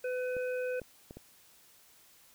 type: harmonic tone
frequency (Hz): 503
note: B4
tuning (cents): +32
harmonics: 1 / 3 / 5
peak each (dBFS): -32 / -42 / -46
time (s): 0.04-0.8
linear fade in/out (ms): 5
type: clicks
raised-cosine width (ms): 2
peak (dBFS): -32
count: 4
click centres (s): 0.367 / 0.817 / 1.109 / 1.17
effects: white hiss -61 dBFS RMS until 2.34 s